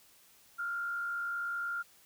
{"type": "tone with frequency modulation", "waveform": "sine", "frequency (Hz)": 1396.9, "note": "F6", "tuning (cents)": 0, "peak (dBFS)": -33, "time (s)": [0.58, 1.83], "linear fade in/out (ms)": 20, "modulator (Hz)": 55, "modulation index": 0.49, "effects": ["white hiss -62 dBFS RMS until 2.05 s"]}